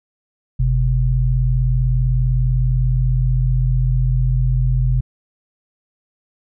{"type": "tone pair together", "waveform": "sine", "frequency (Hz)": [47.8, 127.6], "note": ["G1", "C3"], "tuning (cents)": [-43, -43], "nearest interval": "octave + perfect fourth", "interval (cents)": 1700, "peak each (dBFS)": -16, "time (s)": [0.59, 5.01], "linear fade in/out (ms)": 10, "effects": []}